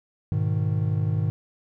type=chord; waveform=triangle; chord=G# minor; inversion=none; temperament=equal; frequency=103.83 / 123.47 / 155.56 Hz; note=G#2 / B2 / D#3; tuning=0 / 0 / 0 cents; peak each=-22 / -27 / -24 dBFS; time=0.32-1.3 s; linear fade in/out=0 ms; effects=none